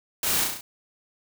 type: noise with echo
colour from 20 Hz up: white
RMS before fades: -26 dBFS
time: 0.23-0.44 s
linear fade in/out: 2 ms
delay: 34 ms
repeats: 5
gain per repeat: -3 dB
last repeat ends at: 0.61 s
effects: none